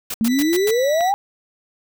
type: noise bursts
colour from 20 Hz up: white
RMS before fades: -26 dBFS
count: 5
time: 0.1-0.71 s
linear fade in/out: 5 ms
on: 42 ms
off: 100 ms
type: exponential sweep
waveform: sine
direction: up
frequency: 216.8 to 824 Hz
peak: -15 dBFS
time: 0.21-1.14 s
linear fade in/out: 0 ms
type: tone with pitch glide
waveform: 20% pulse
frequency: 1975.5 to 1952.8 Hz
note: B6 to B6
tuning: 0 to -20 cents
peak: -21 dBFS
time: 0.27-1.13 s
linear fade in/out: 50 ms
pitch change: -20 cents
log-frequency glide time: 0.71-0.89 s
type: click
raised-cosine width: 0.3 ms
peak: -15 dBFS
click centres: 1.008 s
effects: none